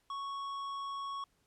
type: tone with tanh clipping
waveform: triangle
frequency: 1108.7 Hz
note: C#6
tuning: in tune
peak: -39 dBFS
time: 0.1-1.24 s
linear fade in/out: 2 ms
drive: 14 dB
effects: pink hiss -74 dBFS RMS until 1.46 s + low-pass 12000 Hz 12 dB/octave